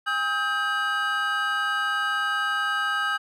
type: tone cluster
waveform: triangle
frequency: 816 / 1273 / 1584 / 2919 Hz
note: G#5 / D#6 / G6 / F#7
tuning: -31 / +39 / +18 / -24 cents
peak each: -33 / -25 / -24 / -32 dBFS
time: 0.06-3.18 s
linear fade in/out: 20 ms
effects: none